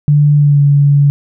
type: tone with pitch glide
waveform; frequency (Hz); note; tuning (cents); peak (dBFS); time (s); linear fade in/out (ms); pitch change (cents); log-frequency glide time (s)
sine; 146.83 to 142.9; D3 to D3; 0 to -47; -5; 0.08-1.1; 0; -47; 0.36-0.61
effects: none